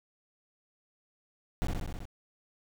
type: noise with echo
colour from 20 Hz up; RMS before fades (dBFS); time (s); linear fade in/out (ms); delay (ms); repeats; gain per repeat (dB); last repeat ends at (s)
brown; -29; 1.62-1.67; 0; 64; 6; -2; 2.054
effects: none